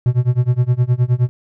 triangle tone with tremolo, 123.47 Hz, B2, in tune, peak -7 dBFS, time 0.06-1.29 s, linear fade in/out 0 ms, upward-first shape sine, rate 9.6 Hz, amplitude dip 95%, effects none

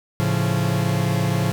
45% pulse chord, A augmented, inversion none, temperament equal with one note detuned, 110 / 138.59 / 173.31 Hz, A2 / C#3 / E#3, 0 / 0 / -13 cents, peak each -23 dBFS, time 0.2-1.52 s, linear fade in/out 0 ms, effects none

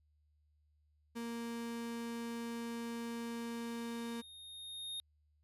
35% pulse tone, 233.1 Hz, A#3, in tune, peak -38 dBFS, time 1.15-4.22 s, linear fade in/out 20 ms
square tone with exponential growth, 3700 Hz, A#7, 14 cents flat, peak -40 dBFS, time 2.83-5 s, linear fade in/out 0 ms, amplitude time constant 470 ms
effects added 75 Hz sine -70 dBFS peak until 5.43 s + resampled to 32000 Hz

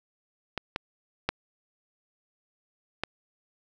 clicks, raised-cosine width 0.3 ms, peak -14 / -13 / -9 / -12 dBFS, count 4, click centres 0.577 / 0.761 / 1.29 / 3.036 s, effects none

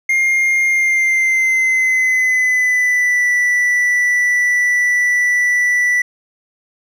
triangle tone with pitch glide, 2121 to 1967.6 Hz, C7 to B6, +23 to -7 cents, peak -10 dBFS, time 0.09-6.02 s, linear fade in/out 5 ms, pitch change -130 cents, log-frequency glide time 0.67-3.27 s, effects none

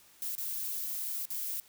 violet noise with dropouts, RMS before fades -36 dBFS, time 0.22-1.6 s, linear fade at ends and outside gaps 0 ms, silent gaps 0.352-0.38 / 1.254-1.304 s, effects white hiss -60 dBFS RMS until 1.68 s

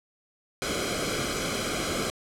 pink noise with comb filter, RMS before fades -29 dBFS, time 0.62-2.1 s, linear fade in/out 0 ms, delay 1.1 ms, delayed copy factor -0.75, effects low-pass 9000 Hz 12 dB/octave

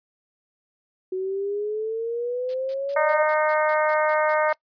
sine exponential sweep, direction up, 370 to 604 Hz, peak -24 dBFS, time 1.12-3.23 s, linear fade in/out 5 ms
blue noise bursts, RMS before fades -38 dBFS, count 11, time 2.49-4.54 s, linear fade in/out 0 ms, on 50 ms, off 150 ms
harmonic tone, 306.9 Hz, D#4, 24 cents flat, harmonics 2 / 3 / 4 / 5 / 6 / 7, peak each -21 / -25 / -27 / -29 / -31 / -32 dBFS, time 2.96-4.53 s, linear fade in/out 5 ms
effects noise-tail reverb RT60 0.1 s tail -24 dB re dry + resampled to 11025 Hz

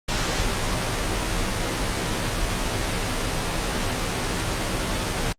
pink noise with comb filter, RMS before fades -24 dBFS, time 0.08-5.33 s, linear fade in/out 10 ms, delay 14 ms, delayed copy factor -0.75, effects low-pass 8000 Hz 12 dB/octave + Opus 48 kbps

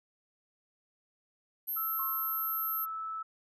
sine tone, 12750 Hz, G9, 28 cents sharp, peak -32 dBFS, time 1.67-2.86 s, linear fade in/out 20 ms
sine tone with pitch glide, 1318.5 to 1309.4 Hz, E6 to E6, 0 to -12 cents, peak -35 dBFS, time 1.76-3.23 s, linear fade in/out 10 ms, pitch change -12 cents, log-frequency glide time 2.51-2.87 s
sine tone with exponential decay, 1080 Hz, C#6, 45 cents flat, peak -36 dBFS, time 1.99-2.82 s, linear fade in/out 5 ms, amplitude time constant 180 ms
effects none

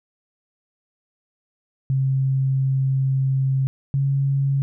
sine tone pair in turn, 133.8 / 137.72 Hz, C3 / C#3, +39 / -11 cents, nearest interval unison, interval 50 cents, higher second, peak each -17 dBFS, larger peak neither, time 1.9-3.67 / 3.94-4.62 s, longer first, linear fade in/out 0 ms, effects none

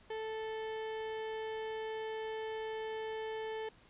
35% pulse tone, 439.4 Hz, A4, 2 cents flat, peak -36 dBFS, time 0.1-3.69 s, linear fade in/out 5 ms, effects pink hiss -63 dBFS RMS until 3.89 s + resampled to 8000 Hz

